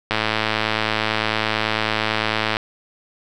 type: click train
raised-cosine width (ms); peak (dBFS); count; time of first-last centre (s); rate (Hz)
0.3; -3; 269; 0.11-2.569; 109
effects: none